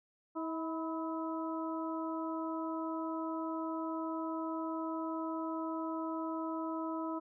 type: harmonic tone with a mistuned harmonic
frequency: 321.8 Hz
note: E4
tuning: 42 cents flat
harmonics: 1 / 2 / 3 / 4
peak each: -37 / -43 / -42 / -44 dBFS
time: 0.35-7.2 s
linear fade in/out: 20 ms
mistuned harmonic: 3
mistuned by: +44 cents
effects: none